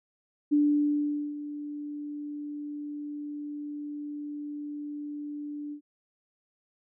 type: tone with ADSR envelope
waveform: sine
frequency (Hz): 293.7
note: D4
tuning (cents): 0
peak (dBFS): -19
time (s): 0.51-5.81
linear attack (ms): 21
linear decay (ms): 810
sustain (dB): -15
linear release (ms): 88
effects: none